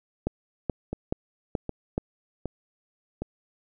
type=two click trains; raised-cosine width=2 ms; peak=-17 / -12 dBFS; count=4 / 5; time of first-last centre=0.93-3.22 / 0.27-1.979 s; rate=1.31 / 2.34 Hz; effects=none